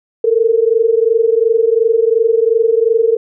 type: tone pair together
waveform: sine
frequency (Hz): 443.4 / 466.2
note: A4 / A#4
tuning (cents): +13 / 0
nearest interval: minor second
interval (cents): 87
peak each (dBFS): -12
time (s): 0.24-3.17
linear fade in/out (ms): 5
effects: none